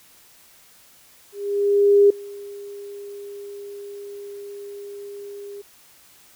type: tone with ADSR envelope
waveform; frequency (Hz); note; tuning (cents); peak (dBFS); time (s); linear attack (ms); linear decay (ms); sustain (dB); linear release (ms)
sine; 404.5; G#4; -46; -9; 1.32-5.62; 780; 5; -24; 12
effects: white hiss -52 dBFS RMS until 6.35 s